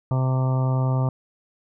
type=harmonic tone; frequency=130.1 Hz; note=C3; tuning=9 cents flat; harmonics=1 / 2 / 3 / 4 / 5 / 6 / 7 / 8 / 9; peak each=-19 / -32 / -37 / -35 / -34 / -40 / -35 / -43 / -37 dBFS; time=0.11-1.09 s; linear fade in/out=2 ms; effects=none